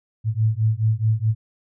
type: beating tone pair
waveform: sine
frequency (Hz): 107.8 / 112.5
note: A2 / A2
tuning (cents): -35 / +39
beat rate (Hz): 4.7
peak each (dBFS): -20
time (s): 0.24-1.35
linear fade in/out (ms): 50
effects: none